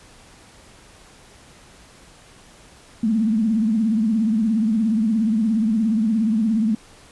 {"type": "tone with vibrato", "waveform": "sine", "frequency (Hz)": 220, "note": "A3", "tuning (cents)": 0, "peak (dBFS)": -16, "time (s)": [3.03, 6.75], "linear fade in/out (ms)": 5, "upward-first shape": "triangle", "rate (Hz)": 17, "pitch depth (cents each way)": 130, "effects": ["pink hiss -48 dBFS RMS until 7.11 s", "resampled to 24000 Hz"]}